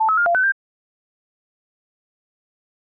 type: tone with pitch steps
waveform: sine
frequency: 880 / 1290 / 1410 / 689 / 1514 / 1585 Hz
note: A5 / E6 / F6 / F5 / F#6 / G6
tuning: 0 / -38 / +16 / -24 / +39 / +19 cents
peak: -14 dBFS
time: 0-0.522 s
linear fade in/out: 10 ms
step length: 87 ms
effects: none